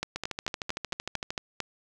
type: two click trains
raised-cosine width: 0.2 ms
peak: -15 / -13 dBFS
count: 16 / 8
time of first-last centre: 0.16-1.305 / 0.03-1.603 s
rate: 13.1 / 4.45 Hz
effects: none